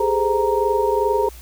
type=tone cluster; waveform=sine; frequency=403.4 / 425.9 / 515 / 932 Hz; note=G4 / G#4 / C5 / A#5; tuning=+50 / +44 / -28 / -1 cents; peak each=-21 / -21 / -23 / -21 dBFS; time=0-1.29 s; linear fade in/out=5 ms; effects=added 60 Hz sine -38 dBFS peak until 1.41 s + white hiss -45 dBFS RMS until 1.41 s